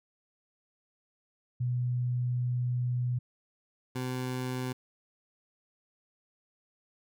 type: tone pair in turn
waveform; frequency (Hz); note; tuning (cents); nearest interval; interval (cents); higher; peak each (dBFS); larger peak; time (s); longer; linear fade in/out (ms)
sine / 20% pulse; 123.47 / 127.46; B2 / C3; 0 / -45; minor second; 55; second; -27; neither; 1.6-3.19 / 3.95-4.73; first; 10
effects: none